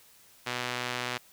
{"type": "tone with band-pass filter", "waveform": "sawtooth", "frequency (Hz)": 123.47, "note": "B2", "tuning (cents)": 0, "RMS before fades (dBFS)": -34, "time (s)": [0.46, 1.18], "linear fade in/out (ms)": 10, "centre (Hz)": 2600, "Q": 0.72, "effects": ["white hiss -58 dBFS RMS until 1.32 s"]}